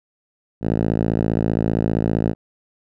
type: tone with band-pass filter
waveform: 5% pulse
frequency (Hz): 55.2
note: A1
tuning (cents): +6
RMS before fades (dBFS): -20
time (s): 0.61-2.35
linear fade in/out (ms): 50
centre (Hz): 160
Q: 0.77
effects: none